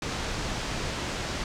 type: low-pass noise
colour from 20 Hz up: pink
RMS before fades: -32 dBFS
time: 0.02-1.44 s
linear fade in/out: 2 ms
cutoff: 7000 Hz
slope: 24 dB/octave
effects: none